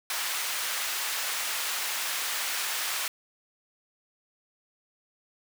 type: high-pass noise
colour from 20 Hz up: pink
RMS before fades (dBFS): -31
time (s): 0.1-3.08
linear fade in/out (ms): 2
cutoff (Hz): 1300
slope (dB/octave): 12
effects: none